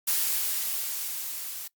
blue noise with level ramp, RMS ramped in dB -25 to -37 dBFS, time 0.07-1.68 s, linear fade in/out 10 ms, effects noise-tail reverb RT60 0.1 s tail -22 dB re dry + Opus 48 kbps

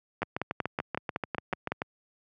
two click trains, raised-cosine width 0.5 ms, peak -15 / -14 dBFS, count 12 / 9, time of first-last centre 0.22-1.819 / 0.23-1.72 s, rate 6.88 / 5.37 Hz, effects high-pass 100 Hz 12 dB/octave

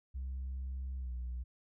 sine tone with pitch glide, 65.41 to 61.38 Hz, C2 to B1, 0 to -10 cents, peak -35 dBFS, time 0.14-1.44 s, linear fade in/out 20 ms, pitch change -110 cents, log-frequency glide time 0.98-1.11 s, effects tanh soft clip ceiling -35 dBFS

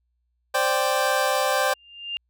25% pulse chord, C suspended second, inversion none, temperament equal, 523.3 / 587.3 / 784 Hz, C5 / D5 / G5, 0 / 0 / 0 cents, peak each -21 dBFS, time 0.54-1.74 s, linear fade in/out 10 ms
sine tone with exponential growth, 2800 Hz, F7, 4 cents sharp, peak -24 dBFS, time 1.66-2.17 s, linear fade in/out 0 ms, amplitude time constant 110 ms
effects added 60 Hz sine -69 dBFS peak until 2.29 s

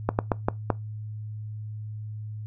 slowing click train, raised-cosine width 1 ms, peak -7 dBFS, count 5, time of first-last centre 0.09-0.703 s, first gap 99 ms, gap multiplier 1.3, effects noise-tail reverb RT60 0.2 s tail -21 dB re dry + added 107 Hz sine -33 dBFS peak until 2.46 s

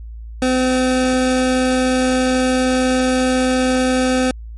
25% pulse tone, 256.2 Hz, C4, 36 cents flat, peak -10 dBFS, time 0.42-4.31 s, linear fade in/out 2 ms, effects added 56 Hz sine -29 dBFS peak until 4.57 s + MP3 48 kbps

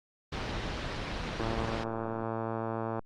pink low-pass noise, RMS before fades -35 dBFS, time 0.32-1.84 s, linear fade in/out 5 ms, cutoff 4700 Hz, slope 24 dB/octave
click train, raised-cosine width 1 ms, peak -20 dBFS, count 181, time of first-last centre 1.4-2.993 s, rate 113 Hz
effects Opus 24 kbps

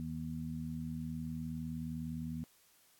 harmonic tone, 79.8 Hz, D#2, 44 cents sharp, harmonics 1 / 2 / 3, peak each -47 / -41 / -41 dBFS, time 0-2.44 s, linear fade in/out 0 ms, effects white hiss -67 dBFS RMS until 2.99 s + AAC 64 kbps

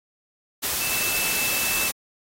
sine tone in noise, 2637 Hz, E7, in tune, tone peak -28 dBFS, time 0.8-1.89 s, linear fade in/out 20 ms, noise white, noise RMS -25 dBFS, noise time 0.62-1.92 s, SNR -6 dB, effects AAC 48 kbps

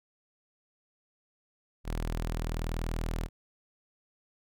sawtooth tone, 40.47 Hz, E1, 31 cents flat, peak -27 dBFS, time 1.84-3.29 s, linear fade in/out 50 ms, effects none

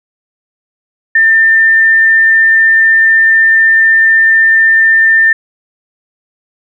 sine tone, 1796 Hz, A6, 35 cents sharp, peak -4 dBFS, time 1.15-5.33 s, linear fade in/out 5 ms, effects none

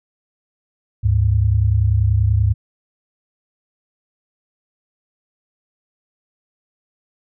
sine tone pair together, 73.26 / 103.6 Hz, D2 / G#2, -4 / -4 cents, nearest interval tritone, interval 600 cents, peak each -17 / -14 dBFS, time 1.03-2.54 s, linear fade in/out 20 ms, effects none

